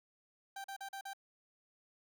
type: tone bursts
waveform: 30% pulse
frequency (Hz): 784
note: G5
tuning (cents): 0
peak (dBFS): -40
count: 5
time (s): 0.56-1.134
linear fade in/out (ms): 5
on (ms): 82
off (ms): 41
effects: none